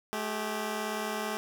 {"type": "tone pair together", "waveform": "10% pulse", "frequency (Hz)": [215, 392], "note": ["A3", "G4"], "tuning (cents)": [-40, 0], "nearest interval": "minor seventh", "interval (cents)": 1040, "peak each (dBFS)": [-25, -28], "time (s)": [0.13, 1.37], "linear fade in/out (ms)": 0, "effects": []}